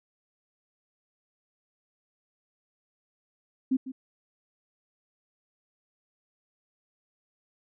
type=tone with echo; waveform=sine; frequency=261.6 Hz; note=C4; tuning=in tune; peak=-21 dBFS; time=3.71-3.77 s; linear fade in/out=10 ms; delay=150 ms; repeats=1; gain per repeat=-13 dB; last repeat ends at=3.92 s; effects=none